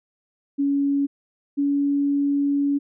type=tone pair in turn; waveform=sine; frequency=280.9 / 283.2 Hz; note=C#4 / C#4; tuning=+23 / +37 cents; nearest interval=unison; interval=14 cents; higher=second; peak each=-18 dBFS; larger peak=neither; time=0.58-1.07 / 1.57-2.79 s; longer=second; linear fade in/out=20 ms; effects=none